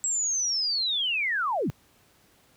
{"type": "linear sweep", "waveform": "sine", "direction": "down", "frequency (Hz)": [7720, 103.83], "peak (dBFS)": -24, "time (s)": [0.04, 1.7], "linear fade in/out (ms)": 0, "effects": ["pink hiss -61 dBFS RMS until 2.56 s", "high-pass 60 Hz 12 dB/octave"]}